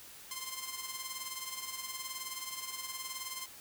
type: tone with tremolo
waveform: 5% pulse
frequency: 1046.5 Hz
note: C6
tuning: in tune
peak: -25 dBFS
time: 0.31-3.46 s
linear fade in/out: 2 ms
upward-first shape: sine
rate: 19 Hz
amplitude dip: 60%
effects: white hiss -52 dBFS RMS until 3.6 s